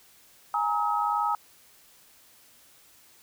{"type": "chord", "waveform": "sine", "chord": "Ab suspended second", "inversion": "none", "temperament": "equal with one note detuned", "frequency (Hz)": [830.6, 932.3, 1276.5], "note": ["Ab5", "Bb5", "Eb6"], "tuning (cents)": [0, 0, 44], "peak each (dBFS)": [-28, -29, -27], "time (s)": [0.54, 1.35], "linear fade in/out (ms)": 2, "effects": ["white hiss -57 dBFS RMS until 3.22 s"]}